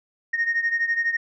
sine beating tone pair, 1852 / 1864 Hz, A#6 / A#6, -12 / -1 cents, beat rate 12 Hz, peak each -21 / -25 dBFS, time 0.33-1.17 s, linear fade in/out 10 ms, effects tanh soft clip ceiling -15 dBFS

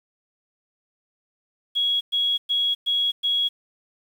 sine tone bursts, 3326 Hz, G#7, 2 cents sharp, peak -19 dBFS, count 5, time 1.75-3.49 s, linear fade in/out 20 ms, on 260 ms, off 110 ms, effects 8-bit

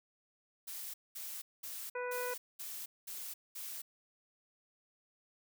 blue noise bursts, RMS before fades -44 dBFS, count 7, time 0.67-3.82 s, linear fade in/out 10 ms, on 270 ms, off 210 ms
harmonic tone, 493.9 Hz, B4, in tune, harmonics 1 / 2 / 3 / 4 / 5, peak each -38 / -43 / -44 / -50 / -49 dBFS, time 1.95-2.34 s, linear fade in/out 5 ms
effects none

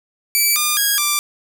5% pulse tone with pitch steps, 2313 / 1205 / 1643 / 1178 Hz, D7 / D6 / G#6 / D6, -27 / +44 / -19 / +5 cents, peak -4 dBFS, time 0.35-1.19 s, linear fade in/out 0 ms, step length 210 ms, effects none

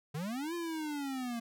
square linear two-way sweep, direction up then down, 138.59 to 348.3 to 228.8 Hz, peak -36 dBFS, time 0.14-1.4 s, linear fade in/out 10 ms, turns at 0.54 s, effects none

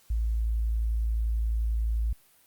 sine tone, 55.7 Hz, A1, 22 cents sharp, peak -24 dBFS, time 0.1-2.13 s, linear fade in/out 5 ms, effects white hiss -61 dBFS RMS until 2.46 s + Opus 48 kbps

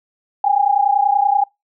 sine tone pair together, 795 / 825.4 Hz, G5 / G#5, +24 / -11 cents, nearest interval minor second, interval 65 cents, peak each -15 dBFS, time 0.44-1.44 s, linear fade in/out 5 ms, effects noise-tail reverb RT60 0.2 s tail -25 dB re dry

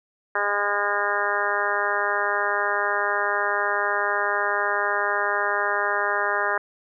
harmonic tone, 204 Hz, G#3, 31 cents flat, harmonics 2 / 3 / 4 / 5 / 6 / 7 / 8 / 9, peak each -31 / -30 / -30 / -29 / -29 / -29 / -27 / -30 dBFS, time 0.35-6.58 s, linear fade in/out 5 ms, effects none

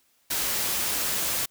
white noise, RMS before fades -27 dBFS, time 0.3-1.46 s, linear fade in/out 10 ms, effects white hiss -66 dBFS RMS until 1.5 s

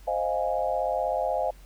sine chord, F minor seventh, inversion second, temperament equal, 523.3 / 622.3 / 698.5 / 830.6 Hz, C5 / Eb5 / F5 / Ab5, 0 / 0 / 0 / 0 cents, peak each -30 / -29 / -29 / -31 dBFS, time 0.07-1.51 s, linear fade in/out 10 ms, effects added 46 Hz sine -46 dBFS peak until 1.65 s + pink hiss -57 dBFS RMS until 1.65 s

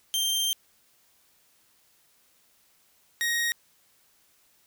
sawtooth tone pair in turn, 3157 / 1877.2 Hz, G7 / A#6, +12 / +12 cents, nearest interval major sixth, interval 900 cents, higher first, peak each -21 dBFS, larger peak neither, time 0.14-0.53 / 3.21-3.52 s, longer first, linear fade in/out 0 ms, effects white hiss -64 dBFS RMS until 4.66 s

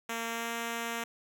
5% pulse tone with pitch glide, 229.7 to 232.1 Hz, A#3 to A#3, -25 to -7 cents, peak -22 dBFS, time 0.09-1.04 s, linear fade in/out 5 ms, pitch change +18 cents, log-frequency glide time 0.26-0.52 s, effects none

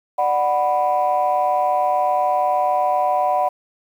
sine chord, B minor, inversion first, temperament just, 592.7 / 740.8 / 987.8 Hz, D5 / F#5 / B5, +16 / +2 / 0 cents, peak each -21 / -17 / -21 dBFS, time 0.18-3.49 s, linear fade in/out 10 ms, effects tanh soft clip ceiling -9 dBFS + 8-bit

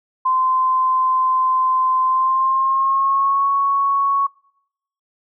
sine tone with pitch glide, 1035 to 1109.3 Hz, C6 to C#6, -19 to +1 cents, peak -14 dBFS, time 0.25-4.27 s, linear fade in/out 10 ms, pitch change +120 cents, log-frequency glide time 2.04-3.47 s, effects noise-tail reverb RT60 0.8 s tail -26 dB re dry

